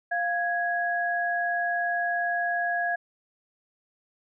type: tone pair together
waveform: sine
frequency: 698.4 / 1661.2 Hz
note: F5 / G#6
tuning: 0 / 0 cents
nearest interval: octave + minor third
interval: 1500 cents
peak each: -27 dBFS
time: 0.11-2.96 s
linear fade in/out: 10 ms
effects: none